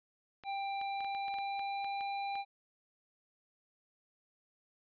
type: clicks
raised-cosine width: 0.3 ms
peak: -34 dBFS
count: 12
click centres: 0.437 / 0.814 / 1.006 / 1.046 / 1.149 / 1.282 / 1.341 / 1.386 / 1.594 / 1.845 / 2.009 / 2.355 s
type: tone with pitch glide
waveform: square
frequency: 790 to 796.4 Hz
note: G5 to G5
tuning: +13 to +27 cents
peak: -36 dBFS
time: 0.44-2.45 s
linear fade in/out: 50 ms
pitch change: +14 cents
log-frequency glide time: 0.76-2.05 s
effects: resampled to 11025 Hz